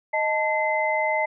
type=tone cluster; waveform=sine; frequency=622 / 880 / 2057 Hz; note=D#5 / A5 / C7; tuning=-1 / 0 / -30 cents; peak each=-25 dBFS; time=0.13-1.26 s; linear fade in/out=10 ms; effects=none